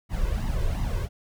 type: noise with flanger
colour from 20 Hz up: brown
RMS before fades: -26 dBFS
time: 0.09-1.09 s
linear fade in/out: 50 ms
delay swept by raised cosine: 1 to 1.99 ms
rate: 2.8 Hz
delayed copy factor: +0.75
effects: none